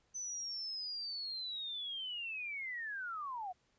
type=linear sweep; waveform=sine; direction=down; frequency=6090 to 698.5 Hz; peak=-39 dBFS; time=0.14-3.53 s; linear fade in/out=20 ms; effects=pink hiss -75 dBFS RMS until 3.78 s + resampled to 16000 Hz